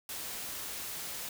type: noise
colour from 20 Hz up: white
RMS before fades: -40 dBFS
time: 0.09-1.29 s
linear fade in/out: 2 ms
effects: none